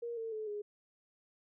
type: tone with pitch steps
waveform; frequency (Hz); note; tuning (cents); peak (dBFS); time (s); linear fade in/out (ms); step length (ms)
sine; 471.1 / 451.6 / 433 / 415.1; A#4 / A4 / A4 / G#4; +18 / +45 / -28 / -1; -37; 0.02-0.62; 10; 150
effects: none